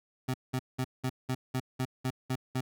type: tone bursts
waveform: 25% pulse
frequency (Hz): 129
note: C3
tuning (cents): -24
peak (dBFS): -25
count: 10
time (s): 0.28-2.61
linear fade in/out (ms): 10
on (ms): 62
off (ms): 190
effects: none